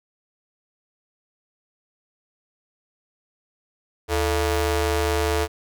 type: ring-modulated tone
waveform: sawtooth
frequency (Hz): 257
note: C4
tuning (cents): -31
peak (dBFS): -13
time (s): 4.08-5.48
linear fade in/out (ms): 50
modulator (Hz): 181
effects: none